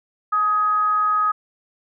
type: tone with frequency modulation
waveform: sine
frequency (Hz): 1258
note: D#6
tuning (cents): +19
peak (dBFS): -16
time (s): 0.32-1.32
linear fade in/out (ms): 10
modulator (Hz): 412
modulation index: 0.23
effects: none